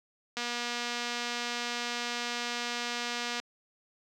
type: click train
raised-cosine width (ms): 0.2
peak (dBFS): -17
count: 728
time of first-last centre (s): 0.37-3.399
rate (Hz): 240
effects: high-pass 100 Hz 12 dB/octave + 9-bit